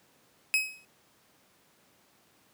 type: tone with exponential decay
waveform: 40% pulse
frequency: 2548 Hz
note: D#7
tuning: 41 cents sharp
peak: -19 dBFS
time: 0.54-0.85 s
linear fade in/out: 0 ms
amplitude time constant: 66 ms
effects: pink hiss -64 dBFS RMS until 2.53 s + high-pass 150 Hz 12 dB/octave